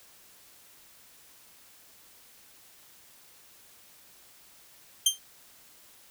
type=tone with exponential decay; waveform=20% pulse; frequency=3156 Hz; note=G7; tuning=11 cents sharp; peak=-11 dBFS; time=5.06-5.19 s; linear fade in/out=5 ms; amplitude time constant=27 ms; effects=white hiss -56 dBFS RMS until 6.1 s